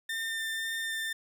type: tone with vibrato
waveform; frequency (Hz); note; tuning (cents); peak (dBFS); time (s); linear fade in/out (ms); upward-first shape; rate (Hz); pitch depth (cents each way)
30% pulse; 1800; A6; +39; -29; 0.09-1.13; 5; sine; 1.9; 9
effects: none